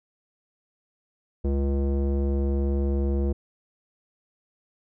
square tone with low-pass filter, 69.3 Hz, C#2, in tune, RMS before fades -24 dBFS, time 1.44-3.33 s, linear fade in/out 10 ms, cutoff 430 Hz, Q 2, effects none

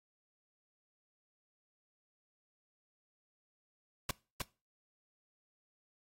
pink noise with echo, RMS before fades -35 dBFS, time 4.09-4.11 s, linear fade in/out 2 ms, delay 310 ms, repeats 1, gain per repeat -2 dB, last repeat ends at 4.42 s, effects noise-tail reverb RT60 0.3 s tail -22 dB re dry + AAC 48 kbps

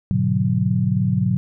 sine chord, G# half-diminished seventh, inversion none, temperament equal, 103.83 / 123.47 / 146.83 / 185 Hz, G#2 / B2 / D3 / F#3, 0 / 0 / 0 / 0 cents, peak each -23 / -21 / -24 / -20 dBFS, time 0.11-1.37 s, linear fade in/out 0 ms, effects none

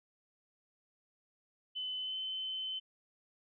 sine tone with pitch glide, 3026 to 3059 Hz, F#7 to G7, +38 to -43 cents, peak -36 dBFS, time 1.75-2.8 s, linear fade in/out 20 ms, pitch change +19 cents, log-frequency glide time 1.99-2.17 s, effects none

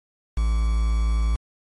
triangle tone with quantisation, 55.3 Hz, A1, 9 cents sharp, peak -16 dBFS, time 0.37-1.36 s, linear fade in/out 5 ms, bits 6, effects MP3 48 kbps

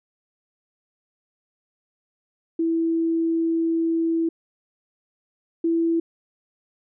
sine tone pair in turn, 329.3 / 332 Hz, E4 / E4, -2 / +12 cents, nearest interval unison, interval 14 cents, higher second, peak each -19 / -18 dBFS, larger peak second, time 2.59-4.29 / 5.64-6 s, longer first, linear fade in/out 5 ms, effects none

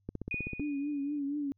click train, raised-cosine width 3 ms, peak -24 dBFS, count 9, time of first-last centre 0.09-0.596 s, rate 15.8 Hz
sine tone with exponential decay, 2469 Hz, D#7, 14 cents flat, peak -31 dBFS, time 0.31-1.19 s, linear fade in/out 2 ms, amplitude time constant 190 ms
sine tone with vibrato, 286.7 Hz, D4, 42 cents flat, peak -31 dBFS, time 0.6-1.52 s, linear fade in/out 0 ms, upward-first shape triangle, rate 4.2 Hz, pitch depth 72 cents each way
effects added 99 Hz sine -70 dBFS peak until 1.57 s

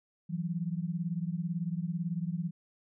sine beating tone pair, 164.9 / 182.9 Hz, E3 / F#3, +1 / -20 cents, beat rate 18 Hz, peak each -33 / -35 dBFS, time 0.29-2.51 s, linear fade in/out 20 ms, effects none

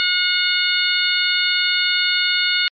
harmonic tone, 723 Hz, F#5, 40 cents flat, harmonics 2 / 3 / 4 / 5 / 6, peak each -22 / -22 / -22 / -22 / -22 dBFS, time 0-2.68 s, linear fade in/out 0 ms, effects MP3 32 kbps

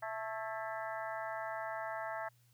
harmonic tone with a mistuned harmonic, 220 Hz, A3, in tune, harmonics 3 / 4 / 5 / 6 / 7 / 8 / 9, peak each -42 / -43 / -48 / -47 / -48 / -49 / -51 dBFS, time 0.02-2.29 s, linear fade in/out 10 ms, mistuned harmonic 7, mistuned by +82 cents, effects added 120 Hz sine -66 dBFS peak until 2.53 s + white hiss -73 dBFS RMS until 2.53 s

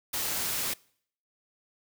white noise, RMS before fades -31 dBFS, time 0.13-0.74 s, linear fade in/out 10 ms, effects noise-tail reverb RT60 0.6 s tail -24 dB re dry

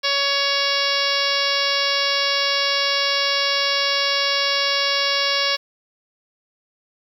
harmonic tone with a mistuned harmonic, 560 Hz, C#5, 18 cents sharp, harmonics 1 / 2 / 3 / 4 / 5 / 6 / 7 / 8 / 9 / 10, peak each -27 / -27 / -27 / -27 / -27 / -27 / -27 / -27 / -27 / -27 dBFS, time 0.03-5.57 s, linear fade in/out 20 ms, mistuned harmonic 10, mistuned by -17 cents, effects 8-bit

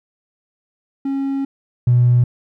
triangle tone pair in turn, 273.5 / 122.18 Hz, C#4 / B2, -23 / -18 cents, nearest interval octave + major second, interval 1395 cents, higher first, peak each -16 / -6 dBFS, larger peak second, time 1.05-1.45 / 1.87-2.24 s, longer first, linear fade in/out 5 ms, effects tanh soft clip ceiling -7 dBFS

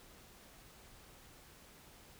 silence, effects pink hiss -59 dBFS RMS until 2.19 s

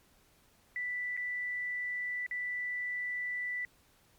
sine tone with dropouts, 1975.5 Hz, B6, in tune, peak -33 dBFS, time 0.76-3.65 s, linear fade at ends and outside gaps 1 ms, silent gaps 1.167-1.174 / 2.264-2.311 s, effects pink hiss -66 dBFS RMS until 4.18 s + MP3 96 kbps

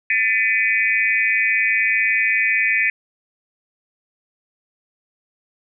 sine tone cluster, 1776 / 2021 / 2279 / 2489 Hz, A6 / B6 / C#7 / D#7, +16 / +39 / +47 / 0 cents, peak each -21 dBFS, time 0.1-2.9 s, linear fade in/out 2 ms, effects none

